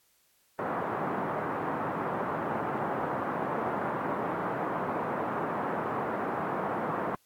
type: band-pass noise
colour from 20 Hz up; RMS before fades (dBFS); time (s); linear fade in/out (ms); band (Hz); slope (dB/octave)
white; -32; 0.59-7.15; 0; 130 to 1200; 24
effects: white hiss -68 dBFS RMS until 7.25 s + AAC 64 kbps